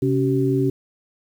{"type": "tone cluster", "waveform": "sine", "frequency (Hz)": [132.8, 278.8, 382.6], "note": ["C3", "C#4", "G4"], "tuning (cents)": [26, 10, -42], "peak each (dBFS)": -21, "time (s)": [0.02, 0.7], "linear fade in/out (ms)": 5, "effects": ["8-bit"]}